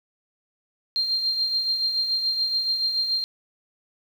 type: tone with tremolo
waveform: sine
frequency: 4186 Hz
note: C8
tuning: in tune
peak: -19 dBFS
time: 0.96-3.24 s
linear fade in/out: 0 ms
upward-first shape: triangle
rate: 7 Hz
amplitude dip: 55%
effects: 8-bit